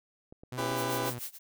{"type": "clicks", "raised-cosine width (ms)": 2, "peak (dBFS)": -35, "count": 5, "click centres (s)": [0.325, 0.435, 0.604, 0.718, 1.03]}
{"type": "tone with vibrato", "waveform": "sawtooth", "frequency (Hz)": 123.47, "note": "B2", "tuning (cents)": 0, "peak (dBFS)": -33, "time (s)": [0.52, 1.19], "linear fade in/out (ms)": 5, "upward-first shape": "sine", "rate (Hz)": 5.8, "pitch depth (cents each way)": 40}
{"type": "chord", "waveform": "20% pulse", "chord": "C# half-diminished seventh", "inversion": "none", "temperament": "just", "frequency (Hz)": [277.2, 332.6, 399.1, 498.9], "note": ["C#4", "E4", "G4", "B4"], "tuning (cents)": [0, 16, 31, 17], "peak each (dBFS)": [-33, -33, -31, -30], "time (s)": [0.57, 1.11], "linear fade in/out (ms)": 20}
{"type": "noise with tremolo", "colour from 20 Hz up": "blue", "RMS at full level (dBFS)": -37, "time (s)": [0.75, 1.39], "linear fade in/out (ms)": 50, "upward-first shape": "sine", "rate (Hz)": 6.6, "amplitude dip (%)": 95}
{"effects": []}